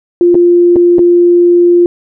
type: tone with dropouts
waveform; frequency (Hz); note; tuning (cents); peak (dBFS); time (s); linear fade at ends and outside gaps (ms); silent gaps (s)
sine; 349.2; F4; 0; -3; 0.21-1.86; 1; 0.345-0.352 / 0.759-0.764 / 0.984-0.991
effects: none